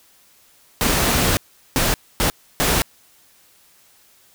pink noise bursts at uneven times, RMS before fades -18 dBFS, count 4, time 0.81-1.37 / 1.76-1.94 / 2.2-2.3 / 2.6-2.82 s, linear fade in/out 0 ms, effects white hiss -54 dBFS RMS until 4.34 s

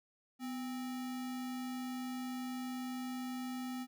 sine tone with sample-and-hold, 251.1 Hz, B3, 29 cents sharp, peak -38 dBFS, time 0.39-3.87 s, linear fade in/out 50 ms, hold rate 1050 Hz, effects none

